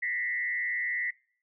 sine tone with frequency modulation, 1969 Hz, B6, 6 cents flat, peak -28 dBFS, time 0.02-1.11 s, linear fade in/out 10 ms, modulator 122 Hz, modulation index 0.91, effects noise-tail reverb RT60 0.5 s tail -23 dB re dry

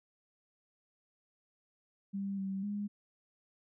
sine tone with pitch steps, 197.4 / 193.3 / 205 Hz, G3 / G3 / G#3, +12 / -24 / -22 cents, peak -34 dBFS, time 2.13-2.88 s, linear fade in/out 20 ms, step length 250 ms, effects none

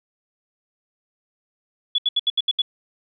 sine tone bursts, 3409 Hz, G#7, 45 cents sharp, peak -16 dBFS, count 7, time 1.95-2.619 s, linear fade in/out 5 ms, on 33 ms, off 73 ms, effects none

